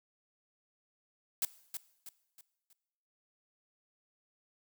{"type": "noise with echo", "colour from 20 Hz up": "blue", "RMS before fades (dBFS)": -31, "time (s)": [1.42, 1.45], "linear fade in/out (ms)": 2, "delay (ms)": 320, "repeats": 4, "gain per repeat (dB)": -8, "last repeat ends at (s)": 2.73, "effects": ["noise-tail reverb RT60 0.9 s tail -18 dB re dry"]}